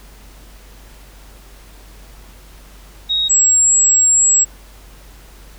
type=tone pair in turn; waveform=sine; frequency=3774 / 7649 Hz; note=A#7 / A#8; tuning=+21 / +44 cents; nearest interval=octave; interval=1223 cents; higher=second; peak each=-14 / -9 dBFS; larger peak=second; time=3.09-3.29 / 3.29-4.45 s; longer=second; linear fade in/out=20 ms; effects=added 48 Hz sine -39 dBFS peak until 5.58 s + pink hiss -45 dBFS RMS until 5.58 s